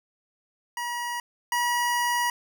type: tone pair in turn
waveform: 25% pulse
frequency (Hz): 960 / 963.6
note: B5 / B5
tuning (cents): -49 / -43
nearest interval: unison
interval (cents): 6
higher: second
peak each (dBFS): -25 / -19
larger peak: second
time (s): 0.77-1.2 / 1.52-2.3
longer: second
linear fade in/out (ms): 2
effects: none